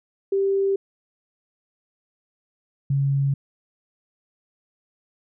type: tone pair in turn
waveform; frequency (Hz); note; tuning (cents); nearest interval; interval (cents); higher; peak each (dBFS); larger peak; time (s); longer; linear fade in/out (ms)
sine; 392 / 138.59; G4 / C#3; 0 / 0; octave + tritone; 1800; first; -18; neither; 0.32-0.76 / 2.9-3.34; neither; 5
effects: none